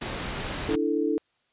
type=noise; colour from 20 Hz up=pink; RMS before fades=-32 dBFS; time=0.01-0.76 s; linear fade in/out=10 ms
type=chord; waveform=sine; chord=D suspended second; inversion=none; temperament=equal; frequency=293.7 / 329.6 / 440 Hz; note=D4 / E4 / A4; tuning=0 / 0 / 0 cents; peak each=-27 dBFS; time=0.69-1.18 s; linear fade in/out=0 ms
effects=white hiss -70 dBFS RMS until 1.52 s + resampled to 8000 Hz